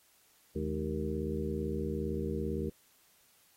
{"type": "harmonic tone with a mistuned harmonic", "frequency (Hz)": 77.78, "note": "D#2", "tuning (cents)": 0, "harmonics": [1, 2, 3, 4, 5, 6], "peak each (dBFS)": [-38, -40, -38, -41, -38, -40], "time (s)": [0.55, 2.7], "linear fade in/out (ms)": 10, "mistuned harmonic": 3, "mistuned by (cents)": -150, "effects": ["white hiss -66 dBFS RMS until 3.56 s", "AAC 48 kbps"]}